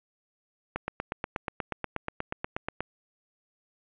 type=click train; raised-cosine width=0.5 ms; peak=-15 dBFS; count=18; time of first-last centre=0.76-2.806 s; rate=8.31 Hz; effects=resampled to 8000 Hz + 9-bit